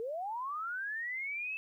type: linear sweep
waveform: sine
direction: up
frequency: 433 to 2637 Hz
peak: -35 dBFS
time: 0-1.57 s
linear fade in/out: 0 ms
effects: 12-bit